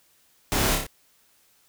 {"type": "noise with echo", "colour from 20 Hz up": "pink", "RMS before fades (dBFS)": -25, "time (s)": [0.52, 0.75], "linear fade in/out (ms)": 0, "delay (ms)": 29, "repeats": 4, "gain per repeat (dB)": -3, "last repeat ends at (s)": 0.866, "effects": ["white hiss -62 dBFS RMS until 1.68 s"]}